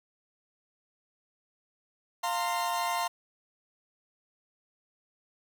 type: chord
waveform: 40% pulse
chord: F suspended fourth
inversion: none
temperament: equal with one note detuned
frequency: 698.5 / 914.2 / 1046.5 Hz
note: F5 / Bb5 / C6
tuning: 0 / -34 / 0 cents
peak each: -32 dBFS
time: 2.23-3.08 s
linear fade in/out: 10 ms
effects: none